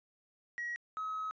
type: tone pair in turn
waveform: triangle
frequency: 1907 / 1278.2 Hz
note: A#6 / D#6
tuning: +39 / +46 cents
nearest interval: perfect fifth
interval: 693 cents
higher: first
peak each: -33 / -32 dBFS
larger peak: second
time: 0.58-0.76 / 0.97-1.31 s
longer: second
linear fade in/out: 0 ms
effects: tanh soft clip ceiling -32 dBFS + resampled to 16000 Hz